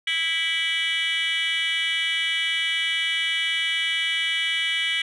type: tone with frequency modulation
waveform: sine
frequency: 2637 Hz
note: E7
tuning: in tune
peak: -19 dBFS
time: 0.07-5.02 s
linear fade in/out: 5 ms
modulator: 333 Hz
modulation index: 2.4
effects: tanh soft clip ceiling -20 dBFS